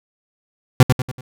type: tone with echo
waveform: 40% pulse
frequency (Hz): 127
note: B2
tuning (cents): +49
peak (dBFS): -3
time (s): 0.8-0.83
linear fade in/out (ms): 2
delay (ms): 95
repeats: 4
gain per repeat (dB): -7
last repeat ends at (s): 1.21
effects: none